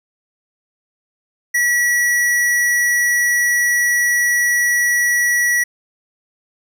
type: tone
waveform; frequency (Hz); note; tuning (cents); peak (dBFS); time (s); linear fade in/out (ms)
square; 1935; B6; -36; -14; 1.54-5.64; 10
effects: none